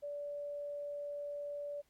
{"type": "tone", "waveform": "sine", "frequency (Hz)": 579, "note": "D5", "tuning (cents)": -25, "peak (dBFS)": -39, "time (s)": [0.02, 1.82], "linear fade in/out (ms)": 20, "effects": ["pink hiss -75 dBFS RMS until 1.89 s", "AAC 64 kbps"]}